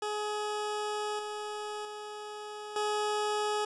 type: tone with level steps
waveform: 20% pulse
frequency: 420.9 Hz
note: G#4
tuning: 23 cents sharp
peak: -27 / -31 / -35 / -24 dBFS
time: 0.02-3.65 s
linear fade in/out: 5 ms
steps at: 1.19 / 1.85 / 2.76 s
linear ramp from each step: 2 ms
effects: resampled to 22050 Hz + 10-bit